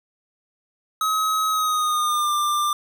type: tone with pitch glide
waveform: square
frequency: 1275 to 1189.6 Hz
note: D#6 to D6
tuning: +42 to +22 cents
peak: -20 dBFS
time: 1.01-2.73 s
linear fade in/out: 2 ms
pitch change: -120 cents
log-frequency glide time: 1.5-2.33 s
effects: none